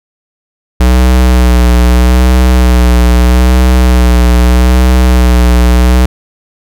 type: tone with vibrato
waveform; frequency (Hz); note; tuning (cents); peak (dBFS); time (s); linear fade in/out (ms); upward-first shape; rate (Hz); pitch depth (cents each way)
square; 61.74; B1; 0; -4; 0.8-6.06; 5; sine; 0.79; 33
effects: none